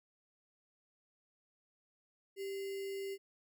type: tone with sample-and-hold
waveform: sine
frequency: 392 Hz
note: G4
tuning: in tune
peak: -38 dBFS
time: 2.36-3.18 s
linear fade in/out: 50 ms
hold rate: 2450 Hz
effects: none